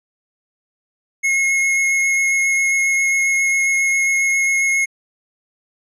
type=tone with vibrato; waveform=square; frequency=2166 Hz; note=C#7; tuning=41 cents flat; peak=-15 dBFS; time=1.23-4.86 s; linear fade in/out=20 ms; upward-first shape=sine; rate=7.4 Hz; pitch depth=8 cents each way; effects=low-pass 10000 Hz 12 dB/octave